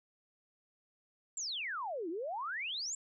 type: exponential two-way sweep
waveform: sine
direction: down then up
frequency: 7620 to 311.1 to 7620 Hz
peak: -36 dBFS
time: 1.37-2.95 s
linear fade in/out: 2 ms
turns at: 2.09 s
effects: none